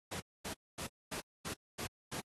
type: noise bursts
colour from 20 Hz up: pink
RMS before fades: -41 dBFS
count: 7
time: 0.11-2.208 s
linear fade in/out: 10 ms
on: 94 ms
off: 240 ms
effects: high-pass 80 Hz 12 dB/octave + AAC 32 kbps